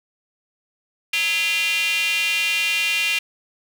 square tone with high-pass filter, 185 Hz, F#3, in tune, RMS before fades -21 dBFS, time 1.13-3.19 s, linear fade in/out 5 ms, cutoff 2600 Hz, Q 6.9, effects none

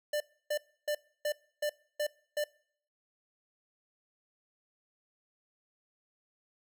square tone bursts, 594 Hz, D5, 20 cents sharp, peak -30 dBFS, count 7, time 0.13-2.441 s, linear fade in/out 5 ms, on 73 ms, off 300 ms, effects noise-tail reverb RT60 0.6 s tail -24 dB re dry

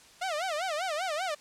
sawtooth tone with vibrato, 676 Hz, E5, 43 cents sharp, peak -26 dBFS, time 0.21-1.35 s, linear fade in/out 10 ms, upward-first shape sine, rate 5.1 Hz, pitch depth 230 cents each way, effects white hiss -55 dBFS RMS until 1.4 s + low-pass 8000 Hz 12 dB/octave

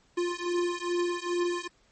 square beating tone pair, 349.2 / 351.6 Hz, F4 / F4, 0 / +12 cents, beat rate 2.4 Hz, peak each -31 dBFS, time 0.17-1.68 s, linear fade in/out 10 ms, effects pink hiss -65 dBFS RMS until 1.91 s + MP3 32 kbps

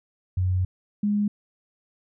sine tone pair in turn, 92 / 206.5 Hz, F#2 / G#3, -9 / -10 cents, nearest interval octave + major second, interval 1399 cents, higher second, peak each -20 dBFS, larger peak neither, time 0.37-0.65 / 1.03-1.28 s, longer first, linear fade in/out 5 ms, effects none

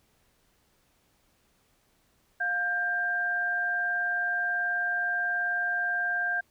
sine tone pair together, 708 / 1589.4 Hz, F5 / G6, +23 / +23 cents, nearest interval octave + major second, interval 1400 cents, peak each -34 / -26 dBFS, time 2.4-6.41 s, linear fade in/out 10 ms, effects pink hiss -68 dBFS RMS until 6.5 s

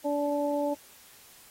harmonic tone, 289.5 Hz, D4, 25 cents flat, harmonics 1 / 2 / 3, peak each -30 / -28 / -34 dBFS, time 0.04-0.75 s, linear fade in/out 20 ms, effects white hiss -54 dBFS RMS until 1.5 s + AAC 48 kbps

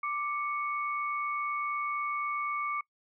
sine tone pair together, 1174.7 / 2218 Hz, D6 / C#7, 0 / 0 cents, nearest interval major seventh, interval 1100 cents, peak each -31 / -36 dBFS, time 0.03-2.81 s, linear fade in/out 5 ms, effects noise-tail reverb RT60 0.1 s tail -23 dB re dry

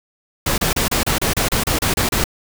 pink noise bursts, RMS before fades -18 dBFS, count 12, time 0.46-2.241 s, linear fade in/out 5 ms, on 120 ms, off 31 ms, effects none

